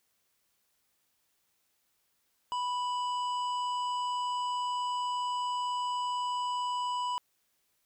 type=harmonic tone; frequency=987.8 Hz; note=B5; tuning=in tune; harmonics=1 / 3 / 5 / 7 / 8; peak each=-30 / -41 / -51 / -59 / -51 dBFS; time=2.52-7.18 s; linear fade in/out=0 ms; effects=white hiss -75 dBFS RMS until 7.85 s